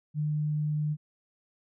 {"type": "tone", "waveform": "sine", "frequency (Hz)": 150.8, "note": "D3", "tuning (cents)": 46, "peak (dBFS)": -26, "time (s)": [0.14, 0.97], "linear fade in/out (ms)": 50, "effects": []}